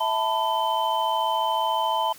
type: tone cluster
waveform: sine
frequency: 654 / 885 / 999 / 3079 Hz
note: E5 / A5 / B5 / G7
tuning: -14 / +10 / +20 / -32 cents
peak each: -29 / -24 / -26 / -32 dBFS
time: 0-2.13 s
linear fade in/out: 10 ms
effects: white hiss -47 dBFS RMS until 2.18 s